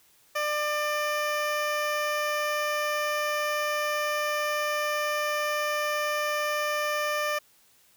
15% pulse tone with notch filter, 597 Hz, D5, 28 cents sharp, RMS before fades -28 dBFS, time 0.35-7.39 s, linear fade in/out 10 ms, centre 8500 Hz, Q 1.6, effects white hiss -61 dBFS RMS until 7.96 s

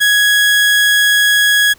30% pulse tone, 1666 Hz, G#6, 5 cents sharp, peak -6 dBFS, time 0-1.74 s, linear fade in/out 20 ms, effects pink hiss -46 dBFS RMS until 1.78 s

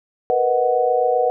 sine chord, B major seventh, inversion third, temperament equal, 466.2 / 493.9 / 622.3 / 740 Hz, A#4 / B4 / D#5 / F#5, 0 / 0 / 0 / 0 cents, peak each -24 / -18 / -24 / -19 dBFS, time 0.3-1.3 s, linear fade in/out 0 ms, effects none

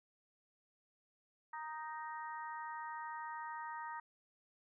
harmonic tone, 311.1 Hz, D#4, in tune, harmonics 3 / 4 / 5 / 6, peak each -44 / -49 / -54 / -51 dBFS, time 1.53-4 s, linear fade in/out 5 ms, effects none

